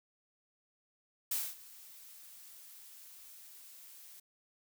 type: noise with ADSR envelope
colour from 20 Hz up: blue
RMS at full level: -33 dBFS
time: 1.31-4.2 s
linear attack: 6 ms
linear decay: 230 ms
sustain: -21 dB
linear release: 6 ms
effects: none